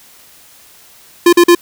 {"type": "tone bursts", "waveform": "square", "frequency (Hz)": 347.1, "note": "F4", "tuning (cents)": -11, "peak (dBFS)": -4, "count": 3, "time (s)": [1.26, 1.55], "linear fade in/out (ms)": 5, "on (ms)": 68, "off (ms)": 43, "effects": ["white hiss -43 dBFS RMS until 1.61 s"]}